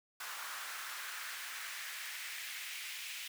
pink noise with high-pass filter sweep, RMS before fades -44 dBFS, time 0.2-3.28 s, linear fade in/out 5 ms, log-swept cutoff 1200 to 2500 Hz, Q 2.1, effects none

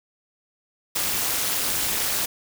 white noise with amplitude modulation, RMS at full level -21 dBFS, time 0.95-2.26 s, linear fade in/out 10 ms, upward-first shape sine, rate 216 Hz, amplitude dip 80%, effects none

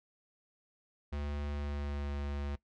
square tone with pitch glide, 72.6 to 71.39 Hz, D2 to D2, -19 to -48 cents, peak -36 dBFS, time 1.12-2.56 s, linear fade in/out 10 ms, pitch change -29 cents, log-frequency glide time 1.49-2.12 s, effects noise-tail reverb RT60 0.1 s tail -19 dB re dry + low-pass 4000 Hz 12 dB/octave

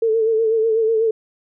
sine tone with vibrato, 446.2 Hz, A4, 24 cents sharp, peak -14 dBFS, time 0.02-1.11 s, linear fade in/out 5 ms, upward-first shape sine, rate 8.1 Hz, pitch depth 46 cents each way, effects none

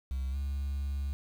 sine tone with pitch glide, 65.8 to 69.71 Hz, C2 to C#2, +10 to +10 cents, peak -28 dBFS, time 0.11-1.13 s, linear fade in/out 0 ms, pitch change +100 cents, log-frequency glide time 0.31-0.36 s, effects tanh soft clip ceiling -30 dBFS + 9-bit

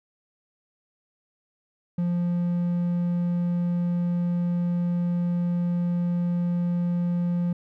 triangle tone, 174.61 Hz, F3, in tune, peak -20 dBFS, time 1.98-7.53 s, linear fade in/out 5 ms, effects none

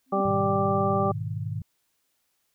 sine tone with exponential growth, 261.2 Hz, C4, 3 cents flat, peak -28 dBFS, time 0.06-0.21 s, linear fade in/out 5 ms, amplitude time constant 32 ms
harmonic tone, 196 Hz, G3, in tune, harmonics 1 / 2 / 3 / 4 / 6, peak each -28 / -28 / -28 / -28 / -28 dBFS, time 0.12-1.12 s, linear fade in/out 10 ms
sine chord, G# minor, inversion none, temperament equal, 103.83 / 123.47 / 155.56 Hz, G#2 / B2 / D#3, 0 / 0 / 0 cents, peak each -31 / -34 / -34 dBFS, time 0.25-1.62 s, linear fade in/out 5 ms
effects white hiss -73 dBFS RMS until 2.54 s

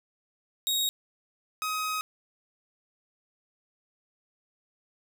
sawtooth tone pair in turn, 3770 / 1262.1 Hz, A#7 / D#6, +19 / +24 cents, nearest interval octave + perfect fifth, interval 1895 cents, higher first, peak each -22 / -25 dBFS, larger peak first, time 0.67-0.89 / 1.62-2.01 s, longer second, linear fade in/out 0 ms, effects none

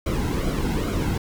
brown noise with flanger, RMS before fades -24 dBFS, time 0.06-1.18 s, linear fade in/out 5 ms, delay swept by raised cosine 1.1 to 1.73 ms, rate 2.4 Hz, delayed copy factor -0.65, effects none

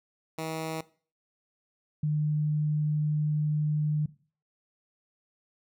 10% pulse / sine tone pair in turn, 160 / 151.02 Hz, D#3 / D3, +49 / +49 cents, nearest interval minor second, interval 100 cents, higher first, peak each -24 dBFS, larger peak neither, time 0.38-0.81 / 2.03-4.06 s, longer second, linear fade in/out 5 ms, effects noise-tail reverb RT60 0.4 s tail -18 dB re dry

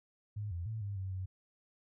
sine tone with pitch steps, 104.4 / 86.1 / 110.6 / 100.8 / 95.1 / 93.6 Hz, G#2 / F2 / A2 / G2 / F#2 / F#2, +10 / -24 / +9 / +49 / +48 / +20 cents, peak -36 dBFS, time 0.36-1.26 s, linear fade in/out 10 ms, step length 150 ms, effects none

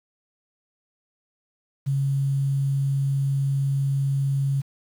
sine tone with quantisation, 137.7 Hz, C#3, 11 cents flat, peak -20 dBFS, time 1.86-4.62 s, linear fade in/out 20 ms, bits 8, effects none

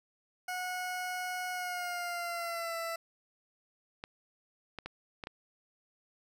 20% pulse tone with pitch glide, 730 to 665.6 Hz, F#5 to E5, -24 to +17 cents, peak -30 dBFS, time 0.48-2.96 s, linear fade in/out 5 ms, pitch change -159 cents, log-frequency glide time 1.52-2.77 s
clicks, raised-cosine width 0.3 ms, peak -24 dBFS, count 5, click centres 4.039 / 4.787 / 4.86 / 5.238 / 5.271 s
effects none

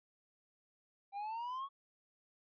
triangle exponential sweep, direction up, 784 to 1122 Hz, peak -37 dBFS, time 1.12-1.69 s, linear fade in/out 50 ms, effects resampled to 11025 Hz

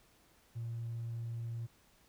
triangle tone, 116.1 Hz, A#2, 7 cents flat, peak -34 dBFS, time 0.55-1.67 s, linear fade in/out 20 ms, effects tanh soft clip ceiling -34 dBFS + pink hiss -67 dBFS RMS until 2.08 s

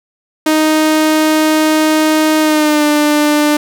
sawtooth tone with pitch glide, 311.1 to 297.7 Hz, D#4 to D4, 0 to +24 cents, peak -5 dBFS, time 0.46-3.57 s, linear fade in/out 5 ms, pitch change -76 cents, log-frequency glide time 2.4-2.84 s, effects none

